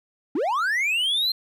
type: linear sweep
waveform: triangle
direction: up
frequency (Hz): 246.9 to 4200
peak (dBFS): -19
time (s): 0.35-1.32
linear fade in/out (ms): 5
effects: none